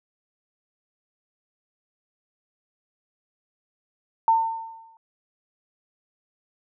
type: tone with exponential decay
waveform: sine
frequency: 903 Hz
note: A5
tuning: 45 cents sharp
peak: -13 dBFS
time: 4.28-4.97 s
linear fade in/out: 1 ms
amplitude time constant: 150 ms
effects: none